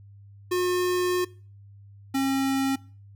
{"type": "tone pair in turn", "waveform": "square", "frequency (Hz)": [360.3, 269.9], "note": ["F#4", "C#4"], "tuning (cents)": [-46, -46], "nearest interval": "perfect fourth", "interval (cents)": 500, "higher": "first", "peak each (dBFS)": -23, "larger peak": "neither", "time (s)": [[0.51, 1.25], [2.14, 2.76]], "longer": "first", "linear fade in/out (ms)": 10, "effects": ["noise-tail reverb RT60 0.4 s tail -22 dB re dry", "added 100 Hz sine -46 dBFS peak until 3.15 s"]}